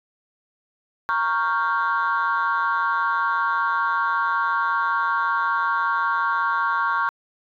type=chord; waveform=sine; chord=G half-diminished seventh; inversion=first; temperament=equal; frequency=932.3 / 1108.7 / 1396.9 / 1568 Hz; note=Bb5 / Db6 / F6 / G6; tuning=0 / 0 / 0 / 0 cents; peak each=-25 / -22 / -24 / -26 dBFS; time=1.09-7.09 s; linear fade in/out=0 ms; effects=tanh soft clip ceiling -13 dBFS